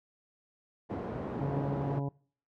pink band-pass noise, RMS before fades -37 dBFS, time 0.89-2 s, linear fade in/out 20 ms, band 130 to 690 Hz, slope 12 dB/octave
harmonic tone, 140 Hz, C#3, 18 cents sharp, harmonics 1 / 2 / 3 / 4 / 5 / 6 / 7, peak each -32 / -38 / -42 / -44 / -46 / -48 / -49 dBFS, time 1.41-2.09 s, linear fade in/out 5 ms
effects noise-tail reverb RT60 0.5 s tail -24 dB re dry

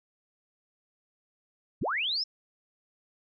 sine linear sweep, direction up, 36.14 to 5410 Hz, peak -27 dBFS, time 1.81-2.24 s, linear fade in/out 10 ms, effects none

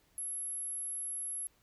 sine tone, 11175 Hz, F9, in tune, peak -36 dBFS, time 0.18-1.47 s, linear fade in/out 0 ms, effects pink hiss -70 dBFS RMS until 1.62 s

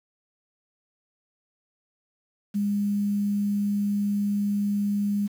sine tone with quantisation, 203.7 Hz, G#3, 33 cents flat, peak -22 dBFS, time 2.54-5.28 s, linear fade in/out 20 ms, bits 8, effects none

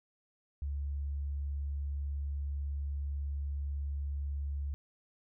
sine tone, 70.9 Hz, C#2, 40 cents sharp, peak -33 dBFS, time 0.62-4.74 s, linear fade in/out 0 ms, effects none

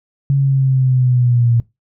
sine linear sweep, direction down, 139.6 to 116.54 Hz, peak -10 dBFS, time 0.3-1.6 s, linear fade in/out 0 ms, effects noise-tail reverb RT60 0.2 s tail -20 dB re dry

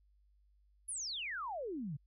sine exponential sweep, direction down, 10910 to 130 Hz, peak -38 dBFS, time 0.88-1.97 s, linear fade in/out 10 ms, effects added 50 Hz sine -66 dBFS peak until 2.06 s

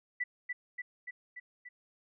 sine tone with echo, 1974 Hz, B6, 1 cent flat, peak -30 dBFS, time 0.2-0.24 s, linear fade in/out 10 ms, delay 290 ms, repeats 5, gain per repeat -3 dB, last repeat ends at 1.69 s, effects none

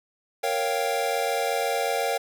square chord, G half-diminished seventh, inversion first, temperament equal, 466.2 / 554.4 / 698.5 / 784 Hz, Bb4 / Db5 / F5 / G5, 0 / 0 / 0 / 0 cents, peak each -30 dBFS, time 0.43-2.18 s, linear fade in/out 10 ms, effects none

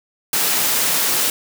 white high-pass noise, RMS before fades -18 dBFS, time 0.33-1.3 s, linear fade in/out 2 ms, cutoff 150 Hz, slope 12 dB/octave, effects none

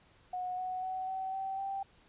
sine tone with pitch steps, 730 / 740.2 / 750.5 / 761 / 771.6 / 782.4 Hz, F#5 / F#5 / F#5 / F#5 / G5 / G5, -24 / 0 / +24 / +48 / -28 / -4 cents, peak -34 dBFS, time 0.33-1.83 s, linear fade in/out 5 ms, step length 250 ms, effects pink hiss -64 dBFS RMS until 2.08 s + resampled to 8000 Hz

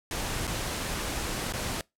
pink noise with dropouts, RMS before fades -32 dBFS, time 0.11-1.81 s, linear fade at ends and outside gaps 1 ms, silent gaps 0.47-0.476 / 1.524-1.536 s, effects noise-tail reverb RT60 0.2 s tail -24 dB re dry + low-pass 12000 Hz 12 dB/octave

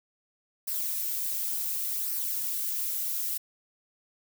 violet noise with flanger, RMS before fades -31 dBFS, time 0.67-3.38 s, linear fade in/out 10 ms, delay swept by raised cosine 0.28 to 3.58 ms, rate 0.69 Hz, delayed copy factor -0.5, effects none

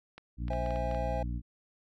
clicks, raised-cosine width 0.3 ms, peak -30 dBFS, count 8, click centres 0.18 / 0.482 / 0.533 / 0.662 / 0.707 / 0.76 / 0.913 / 0.947 s
harmonic tone, 59.6 Hz, A#1, 39 cents sharp, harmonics 1 / 2 / 3 / 4 / 5, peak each -33 / -39 / -43 / -45 / -47 dBFS, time 0.37-1.42 s, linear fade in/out 50 ms
triangle chord, C augmented, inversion none, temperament just, 523.3 / 654.1 / 817.6 Hz, C5 / E5 / G#5, 0 / -14 / -27 cents, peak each -35 / -35 / -35 dBFS, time 0.5-1.23 s, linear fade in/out 5 ms
effects none

